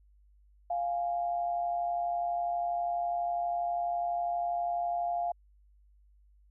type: tone pair together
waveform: sine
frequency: 698.4 / 830.6 Hz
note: F5 / G#5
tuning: 0 / 0 cents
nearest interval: minor third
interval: 300 cents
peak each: -29 / -39 dBFS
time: 0.7-5.32 s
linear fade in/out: 5 ms
effects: added 50 Hz sine -59 dBFS peak until 6.5 s